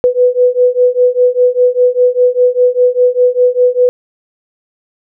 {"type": "beating tone pair", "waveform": "sine", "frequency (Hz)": [493.9, 498.9], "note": ["B4", "B4"], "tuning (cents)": [0, 17], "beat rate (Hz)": 5, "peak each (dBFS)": -10, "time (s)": [0.04, 3.89], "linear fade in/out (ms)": 0, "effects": []}